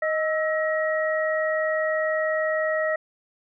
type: tone cluster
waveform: sine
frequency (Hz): 625 / 1313 / 1899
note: D#5 / E6 / A#6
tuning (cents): +8 / -7 / +32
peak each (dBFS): -23 / -32 / -27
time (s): 0.02-2.96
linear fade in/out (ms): 5
effects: none